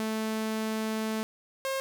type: tone pair in turn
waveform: sawtooth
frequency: 219.2 / 535.7 Hz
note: A3 / C5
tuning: -6 / +41 cents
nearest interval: octave + minor third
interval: 1547 cents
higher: second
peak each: -25 dBFS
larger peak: neither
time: 0-1.23 / 1.65-1.8 s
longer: first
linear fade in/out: 0 ms
effects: none